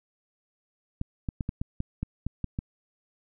clicks, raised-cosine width 5 ms, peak -17 dBFS, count 10, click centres 1.014 / 1.288 / 1.408 / 1.491 / 1.615 / 1.804 / 2.03 / 2.266 / 2.443 / 2.589 s, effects none

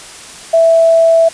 sine tone, 659.3 Hz, E5, in tune, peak -5 dBFS, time 0.53-1.29 s, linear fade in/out 10 ms, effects white hiss -32 dBFS RMS until 1.33 s + resampled to 22050 Hz

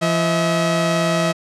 sawtooth tone pair together, 170 / 641.8 Hz, F3 / E5, -46 / -46 cents, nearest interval octave + major seventh, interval 2300 cents, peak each -15 dBFS, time 0.01-1.33 s, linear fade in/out 20 ms, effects low-pass 8000 Hz 12 dB/octave

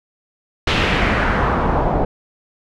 pink noise with low-pass filter sweep, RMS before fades -17 dBFS, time 0.67-2.05 s, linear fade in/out 5 ms, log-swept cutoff 3300 to 700 Hz, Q 1.7, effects none

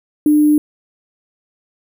sine tone with sample-and-hold, 299.5 Hz, D4, 34 cents sharp, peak -8 dBFS, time 0.26-0.58 s, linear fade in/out 2 ms, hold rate 11025 Hz, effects none

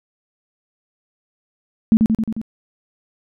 sine tone with echo, 221.5 Hz, A3, 12 cents sharp, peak -7 dBFS, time 1.92-1.97 s, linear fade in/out 0 ms, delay 89 ms, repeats 5, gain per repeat -3 dB, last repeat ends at 2.415 s, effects none

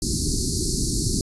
pink band-stop noise, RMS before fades -23 dBFS, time 0.02-1.21 s, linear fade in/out 2 ms, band 400 to 4200 Hz, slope 96 dB/octave, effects resampled to 24000 Hz

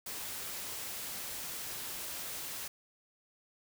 white noise, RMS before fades -41 dBFS, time 0.06-2.68 s, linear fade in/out 5 ms, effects none

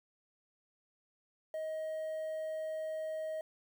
triangle tone with quantisation, 630 Hz, D#5, 21 cents sharp, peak -34 dBFS, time 1.54-3.41 s, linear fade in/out 2 ms, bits 10, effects none

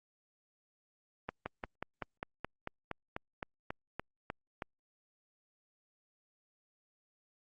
slowing click train, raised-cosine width 0.5 ms, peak -22 dBFS, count 15, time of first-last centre 1.29-4.622 s, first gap 170 ms, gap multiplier 1.05, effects Opus 32 kbps

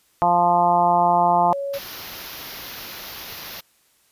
harmonic tone, 174.61 Hz, F3, in tune, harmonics 1 / 2 / 3 / 4 / 5 / 6 / 7, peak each -28 / -30 / -30 / -18 / -18 / -23 / -30 dBFS, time 0.22-1.53 s, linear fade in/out 0 ms
sine tone, 558 Hz, C#5, 11 cents sharp, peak -24 dBFS, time 1.51-1.79 s, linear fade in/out 20 ms
white band-stop noise, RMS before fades -33 dBFS, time 1.73-3.61 s, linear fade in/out 10 ms, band 5800 to 12000 Hz, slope 48 dB/octave
effects white hiss -61 dBFS RMS until 4.11 s + resampled to 32000 Hz

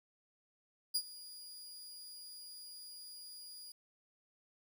sawtooth tone with ADSR envelope, 4864 Hz, D#8, 40 cents flat, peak -27 dBFS, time 0.94-3.72 s, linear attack 15 ms, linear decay 63 ms, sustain -19 dB, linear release 4 ms, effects 11-bit

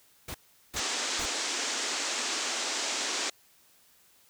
pink noise bursts, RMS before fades -38 dBFS, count 3, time 0.28-1.255 s, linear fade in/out 5 ms, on 65 ms, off 390 ms
white band-pass noise, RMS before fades -32 dBFS, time 0.76-3.3 s, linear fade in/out 5 ms, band 240 to 7700 Hz, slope 48 dB/octave
effects white hiss -62 dBFS RMS until 4.29 s

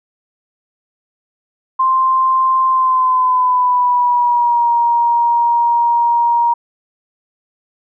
sine tone with pitch glide, 1046.5 to 943.2 Hz, C6 to A#5, 0 to +20 cents, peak -10 dBFS, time 1.79-6.54 s, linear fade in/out 10 ms, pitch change -180 cents, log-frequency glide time 2.68-4.7 s, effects none

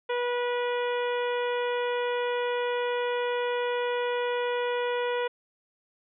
harmonic tone, 487.1 Hz, B4, 24 cents flat, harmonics 1 / 2 / 3 / 4 / 5 / 6 / 7, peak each -27 / -33 / -37 / -39 / -41 / -43 / -44 dBFS, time 0.09-5.28 s, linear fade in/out 10 ms, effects none

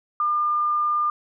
sine tone, 1203 Hz, D6, 41 cents sharp, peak -19 dBFS, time 0.2-1.1 s, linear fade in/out 2 ms, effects none

